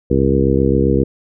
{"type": "harmonic tone with a mistuned harmonic", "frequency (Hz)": 67.6, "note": "C#2", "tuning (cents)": -43, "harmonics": [1, 2, 3, 4, 5, 6, 7], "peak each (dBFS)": [-19, -19, -19, -19, -19, -19, -19], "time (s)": [0.1, 1.04], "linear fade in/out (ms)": 10, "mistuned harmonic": 1, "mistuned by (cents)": 51, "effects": []}